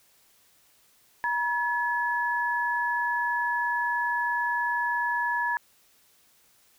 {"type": "tone pair together", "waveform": "sine", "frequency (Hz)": [957, 1707.7], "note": ["A#5", "G#6"], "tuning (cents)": [45, 48], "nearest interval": "minor seventh", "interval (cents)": 1003, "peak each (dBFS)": -27, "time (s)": [1.24, 5.57], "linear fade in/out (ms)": 0, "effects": ["white hiss -62 dBFS RMS until 6.78 s"]}